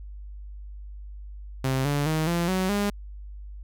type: tone with pitch steps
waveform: sawtooth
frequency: 132.1 / 144.06 / 157.09 / 171.31 / 186.82 / 203.7 Hz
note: C3 / D3 / D#3 / F3 / F#3 / G#3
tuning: +17 / -33 / +17 / -33 / +17 / -33 cents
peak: -19 dBFS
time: 1.64-2.9 s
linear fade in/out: 5 ms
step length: 210 ms
effects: added 50 Hz sine -37 dBFS peak until 3.63 s